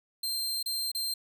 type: tone with dropouts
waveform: sawtooth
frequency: 4159 Hz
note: C8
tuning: 11 cents flat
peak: -27 dBFS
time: 0.23-1.14 s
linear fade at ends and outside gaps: 5 ms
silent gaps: 0.628-0.659 / 0.917-0.948 s
effects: none